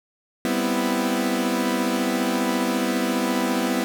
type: chord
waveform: sawtooth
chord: C major seventh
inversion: second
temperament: equal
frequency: 196 / 246.9 / 261.6 / 329.6 Hz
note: G3 / B3 / C4 / E4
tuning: 0 / 0 / 0 / 0 cents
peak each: -24 / -20 / -25 / -23 dBFS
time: 0.45-3.84 s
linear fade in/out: 0 ms
effects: none